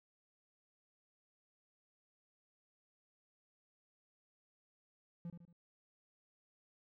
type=tone with echo; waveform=triangle; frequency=171.1 Hz; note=F3; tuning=35 cents flat; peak=-40 dBFS; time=5.25-5.3 s; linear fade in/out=2 ms; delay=76 ms; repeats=3; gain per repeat=-7 dB; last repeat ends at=5.528 s; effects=none